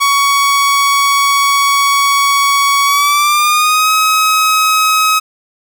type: tone with pitch glide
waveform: sawtooth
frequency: 1121 to 1272.9 Hz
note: C#6 to D#6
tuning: +19 to +39 cents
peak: -5 dBFS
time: 0-5.2 s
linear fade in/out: 20 ms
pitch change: +220 cents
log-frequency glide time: 2.85-3.91 s
effects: none